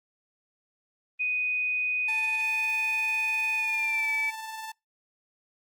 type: tone with pitch glide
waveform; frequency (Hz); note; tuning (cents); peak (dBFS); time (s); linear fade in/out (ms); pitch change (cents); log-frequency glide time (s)
sine; 2491 to 2297; D#7 to D7; +1 to -39; -25; 1.19-4.31; 20; -140; 3.56-4.1
type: tone with tremolo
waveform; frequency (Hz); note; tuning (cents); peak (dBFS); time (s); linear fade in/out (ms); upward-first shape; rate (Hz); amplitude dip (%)
sawtooth; 883; A5; +6; -31; 2.08-4.72; 5; sine; 20; 35
effects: noise-tail reverb RT60 0.2 s tail -25 dB re dry + Opus 32 kbps